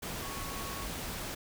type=tone in noise; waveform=sine; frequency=1108.7 Hz; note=C#6; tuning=in tune; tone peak=-44 dBFS; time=0.22-0.85 s; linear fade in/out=10 ms; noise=pink; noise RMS=-39 dBFS; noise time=0.02-1.35 s; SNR=-8 dB; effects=none